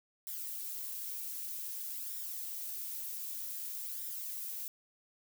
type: noise with flanger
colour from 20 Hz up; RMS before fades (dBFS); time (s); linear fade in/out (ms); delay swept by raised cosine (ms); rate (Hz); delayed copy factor
violet; -41; 0.27-4.68; 0; 0.55 to 4.75; 0.53; +0.5
effects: none